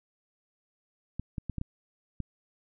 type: clicks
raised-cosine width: 5 ms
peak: -21 dBFS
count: 6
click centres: 1.196 / 1.382 / 1.497 / 1.583 / 1.614 / 2.203 s
effects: none